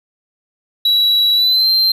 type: tone with pitch glide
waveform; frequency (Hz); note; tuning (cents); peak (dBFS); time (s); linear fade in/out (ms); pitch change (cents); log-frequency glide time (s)
triangle; 3909 to 4141; B7 to C8; -19 to -19; -9; 0.85-1.92; 5; +100; 1.34-1.68
effects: none